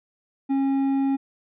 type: tone with hard clipping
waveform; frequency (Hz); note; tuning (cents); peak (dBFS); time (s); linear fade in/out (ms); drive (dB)
triangle; 272.3; C#4; -31; -21; 0.49-1.17; 20; 9
effects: resampled to 8000 Hz